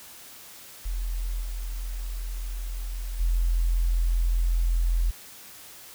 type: tone with level steps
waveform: sine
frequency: 42.56 Hz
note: F1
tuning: 44 cents flat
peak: -26 / -29 / -20 dBFS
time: 0.85-5.11 s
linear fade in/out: 10 ms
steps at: 1.41 / 3.19 s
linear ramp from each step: 20 ms
effects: white hiss -46 dBFS RMS until 5.94 s